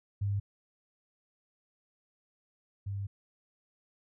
sine tone pair in turn, 100.5 / 99.35 Hz, G2 / G2, +44 / +24 cents, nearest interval unison, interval 20 cents, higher first, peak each -28 / -33 dBFS, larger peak first, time 0.21-0.4 / 2.86-3.07 s, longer second, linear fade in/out 10 ms, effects none

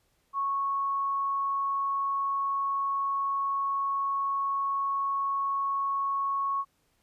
sine tone, 1104 Hz, C#6, 7 cents flat, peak -26 dBFS, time 0.33-6.65 s, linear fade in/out 50 ms, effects pink hiss -71 dBFS RMS until 7.02 s + resampled to 32000 Hz

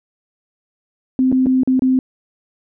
sine tone with dropouts, 259 Hz, C4, 17 cents flat, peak -11 dBFS, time 1.19-1.99 s, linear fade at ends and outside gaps 1 ms, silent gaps 1.317-1.325 / 1.46-1.467 / 1.634-1.675 / 1.794-1.821 s, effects none

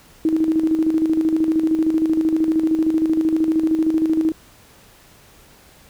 sine tone with tremolo, 318.5 Hz, D#4, 41 cents sharp, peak -13 dBFS, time 0.25-4.32 s, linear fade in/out 2 ms, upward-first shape square, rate 13 Hz, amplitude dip 50%, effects pink hiss -49 dBFS RMS until 5.89 s

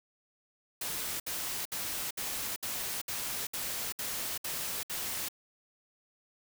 white noise bursts, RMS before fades -36 dBFS, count 10, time 0.81-5.286 s, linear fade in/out 5 ms, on 390 ms, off 64 ms, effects none

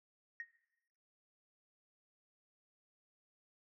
sine tone with exponential decay, 1864.7 Hz, A#6, in tune, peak -37 dBFS, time 0.4-0.49 s, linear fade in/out 1 ms, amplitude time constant 18 ms, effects noise-tail reverb RT60 0.9 s tail -18 dB re dry + tanh soft clip ceiling -34 dBFS

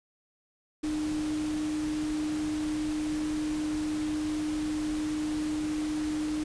sine tone in noise, 305.1 Hz, D#4, 34 cents flat, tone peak -28 dBFS, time 0.83-6.44 s, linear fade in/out 10 ms, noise pink, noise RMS -41 dBFS, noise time 0.83-6.44 s, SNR +10 dB, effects resampled to 22050 Hz

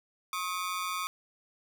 sawtooth ring-modulated tone, 1174.7 Hz, D6, in tune, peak -25 dBFS, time 0.33-1.07 s, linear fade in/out 0 ms, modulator 91 Hz, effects none

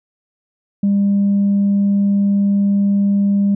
sine tone, 200.3 Hz, G3, 38 cents sharp, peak -10 dBFS, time 0.83-3.55 s, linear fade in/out 5 ms, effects tanh soft clip ceiling -9 dBFS

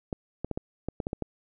clicks, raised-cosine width 2 ms, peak -17 dBFS, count 9, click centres 0.128 / 0.446 / 0.513 / 0.575 / 0.886 / 1.002 / 1.069 / 1.131 / 1.223 s, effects none

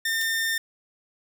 sawtooth tone, 1809 Hz, A6, 48 cents sharp, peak -20 dBFS, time 0.05-0.58 s, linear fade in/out 5 ms
blue noise with exponential decay, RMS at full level -30 dBFS, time 0.21-0.3 s, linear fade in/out 1 ms, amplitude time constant 19 ms
effects none

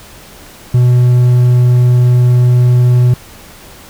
triangle tone, 123.47 Hz, B2, in tune, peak -3 dBFS, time 0.74-3.14 s, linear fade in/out 5 ms, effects pink hiss -36 dBFS RMS until 3.89 s

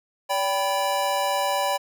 square chord, G major, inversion second, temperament equal with one note detuned, 573.6 / 784 / 987.8 Hz, D5 / G5 / B5, -41 / 0 / 0 cents, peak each -27 dBFS, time 0.29-1.78 s, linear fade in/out 20 ms, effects none

